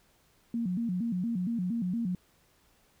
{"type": "tone with vibrato", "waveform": "sine", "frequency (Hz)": 205, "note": "G#3", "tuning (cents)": -22, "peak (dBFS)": -28, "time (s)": [0.54, 2.15], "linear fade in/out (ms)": 2, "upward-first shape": "square", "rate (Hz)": 4.3, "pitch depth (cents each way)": 220, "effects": ["pink hiss -66 dBFS RMS until 3 s"]}